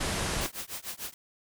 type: low-pass noise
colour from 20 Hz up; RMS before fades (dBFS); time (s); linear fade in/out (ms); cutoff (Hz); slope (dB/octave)
pink; -31; 0-0.47; 10; 11000; 48
type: noise with tremolo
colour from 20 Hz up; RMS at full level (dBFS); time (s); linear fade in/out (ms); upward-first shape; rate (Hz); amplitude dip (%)
white; -35; 0.41-1.14; 2; triangle; 6.7; 100
effects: none